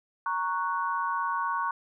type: chord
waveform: sine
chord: F# major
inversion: first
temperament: equal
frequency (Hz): 932.3 / 1108.7 / 1480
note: A#5 / C#6 / F#6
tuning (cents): 0 / 0 / 0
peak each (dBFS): -31 / -29 / -34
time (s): 0.26-1.71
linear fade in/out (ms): 2
effects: none